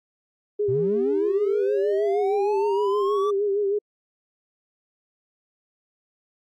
sine tone with vibrato, 404.2 Hz, G#4, 47 cents flat, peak -20 dBFS, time 0.59-3.79 s, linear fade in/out 10 ms, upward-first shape sine, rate 6.4 Hz, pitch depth 60 cents each way
triangle linear sweep, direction up, 110 to 1174.7 Hz, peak -25 dBFS, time 0.68-3.31 s, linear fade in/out 10 ms
effects AAC 64 kbps

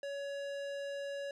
sine tone with tanh clipping, 562 Hz, C#5, 24 cents sharp, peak -40 dBFS, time 0.03-1.31 s, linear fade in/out 2 ms, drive 18 dB, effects none

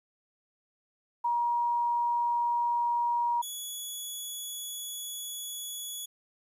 sine / 10% pulse tone pair in turn, 951 / 3389 Hz, A#5 / G#7, +34 / +34 cents, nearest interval octave + minor seventh, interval 2200 cents, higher second, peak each -25 / -28 dBFS, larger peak first, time 1.24-3.42 / 3.42-6.06 s, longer second, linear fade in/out 10 ms, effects resampled to 32000 Hz + 11-bit

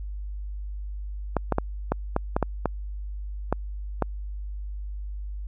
clicks, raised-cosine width 1 ms, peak -8 dBFS, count 10, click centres 1.367 / 1.523 / 1.584 / 1.92 / 2.164 / 2.365 / 2.427 / 2.657 / 3.526 / 4.023 s, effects added 50 Hz sine -31 dBFS peak until 5.47 s

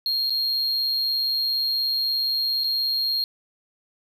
triangle tone with dropouts, 4239 Hz, C8, 22 cents sharp, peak -20 dBFS, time 0.06-3.24 s, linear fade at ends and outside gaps 1 ms, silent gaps 0.297-0.304 / 2.637-2.642 s, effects none

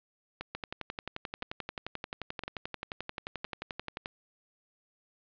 two click trains, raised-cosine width 0.3 ms, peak -20 / -21 dBFS, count 41 / 4, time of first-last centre 0.55-4.059 / 0.41-3.45 s, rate 11.4 / 0.987 Hz, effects resampled to 11025 Hz + 9-bit

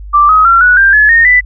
sine tone with pitch steps, 1174.7 / 1266.3 / 1365.1 / 1471.5 / 1586.3 / 1710 / 1843.3 / 1987 Hz, D6 / D#6 / F6 / F#6 / G6 / A6 / A#6 / B6, 0 / +30 / -40 / -10 / +20 / -50 / -20 / +10 cents, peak -3 dBFS, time 0.13-1.41 s, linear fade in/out 20 ms, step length 160 ms, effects added 50 Hz sine -24 dBFS peak until 1.45 s

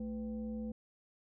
sine tone with frequency modulation, 221.2 Hz, A3, 9 cents sharp, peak -37 dBFS, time 0-0.72 s, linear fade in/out 5 ms, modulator 280 Hz, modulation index 0.63, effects none

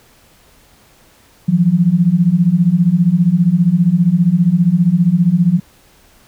sine beating tone pair, 165.2 / 180.2 Hz, E3 / F#3, +4 / -45 cents, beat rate 15 Hz, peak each -13 / -11 dBFS, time 1.48-5.6 s, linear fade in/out 10 ms, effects pink hiss -49 dBFS RMS until 6.27 s

